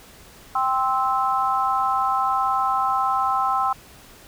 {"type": "chord", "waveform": "sine", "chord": "C major", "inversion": "second", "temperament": "just", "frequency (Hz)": [784.9, 1046.5, 1308.1], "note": ["G5", "C6", "E6"], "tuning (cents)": [2, 0, -14], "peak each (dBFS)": -23, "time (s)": [0.55, 3.73], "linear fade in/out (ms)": 5, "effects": ["pink hiss -47 dBFS RMS until 4.27 s"]}